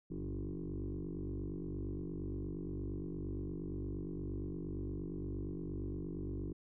sine tone with frequency modulation, 120.5 Hz, B2, 42 cents flat, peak -37 dBFS, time 0.1-6.53 s, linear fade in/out 10 ms, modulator 48.6 Hz, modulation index 5.2, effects tanh soft clip ceiling -33 dBFS

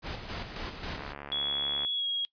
pink noise with tremolo, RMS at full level -36 dBFS, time 0.02-1.14 s, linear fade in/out 50 ms, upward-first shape square, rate 3.7 Hz, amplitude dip 50%
click train, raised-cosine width 0.5 ms, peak -25 dBFS, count 63, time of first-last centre 0.98-1.848 s, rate 71.4 Hz
sine tone with pitch glide, 3362 to 3293 Hz, G#7 to G#7, +20 to -15 cents, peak -28 dBFS, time 1.32-2.25 s, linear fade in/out 0 ms, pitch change -35 cents, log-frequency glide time 1.95-2.05 s
effects noise-tail reverb RT60 0.1 s tail -22 dB re dry + resampled to 11025 Hz

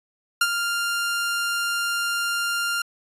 sawtooth tone with ADSR envelope, 1396.9 Hz, F6, in tune, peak -11 dBFS, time 0.41-2.82 s, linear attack 5 ms, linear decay 47 ms, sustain -8 dB, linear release 4 ms, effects resampled to 32000 Hz

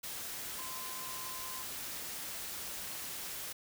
sine tone in noise, 1034 Hz, C6, 21 cents flat, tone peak -47 dBFS, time 0.58-1.63 s, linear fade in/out 10 ms, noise white, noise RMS -42 dBFS, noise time 0.03-3.53 s, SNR -8 dB, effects none

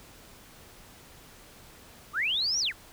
sine linear two-way sweep, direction up then down, 1100 to 5910 to 1222 Hz, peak -25 dBFS, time 2.13-2.73 s, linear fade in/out 50 ms, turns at 2.59 s, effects pink hiss -52 dBFS RMS until 2.92 s

